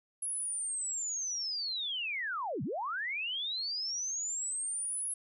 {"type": "linear two-way sweep", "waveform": "sine", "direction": "down then up", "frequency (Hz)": [10710, 110, 10710], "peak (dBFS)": -33, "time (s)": [0.22, 5.14], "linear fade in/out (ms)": 5, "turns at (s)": 2.63, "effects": []}